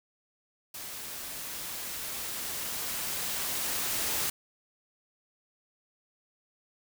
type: noise with level ramp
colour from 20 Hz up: white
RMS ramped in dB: -41 to -30 dBFS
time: 0.74-4.3 s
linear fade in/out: 5 ms
effects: none